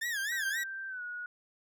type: tone with vibrato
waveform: 40% pulse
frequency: 1746 Hz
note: A6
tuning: 14 cents flat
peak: -31 dBFS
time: 0.01-0.64 s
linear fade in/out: 10 ms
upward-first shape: sine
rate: 3.8 Hz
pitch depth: 180 cents each way
type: tone with pitch glide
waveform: sine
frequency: 1568 to 1454.6 Hz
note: G6 to F#6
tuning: 0 to -30 cents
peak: -37 dBFS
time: 0.32-1.26 s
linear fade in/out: 2 ms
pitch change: -130 cents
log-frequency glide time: 0.88-1.02 s
effects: none